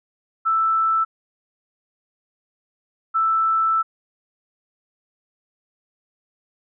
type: tone pair in turn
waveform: sine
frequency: 1322 / 1322 Hz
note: E6 / E6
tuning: +5 / +5 cents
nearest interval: unison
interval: 0 cents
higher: neither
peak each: -16 dBFS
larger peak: neither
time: 0.45-1.05 / 3.14-3.83 s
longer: second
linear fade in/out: 20 ms
effects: none